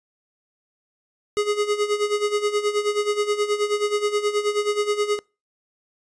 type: tone with tremolo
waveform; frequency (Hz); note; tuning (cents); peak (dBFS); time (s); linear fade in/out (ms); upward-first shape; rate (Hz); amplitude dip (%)
square; 415.8; G#4; +2; -18; 1.37-5.19; 0; sine; 9.4; 75
effects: noise-tail reverb RT60 0.3 s tail -25 dB re dry + resampled to 22050 Hz